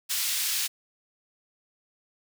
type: high-pass noise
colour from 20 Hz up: pink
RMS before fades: -28 dBFS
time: 0.09-0.68 s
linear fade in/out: 20 ms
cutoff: 3300 Hz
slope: 12 dB/octave
effects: none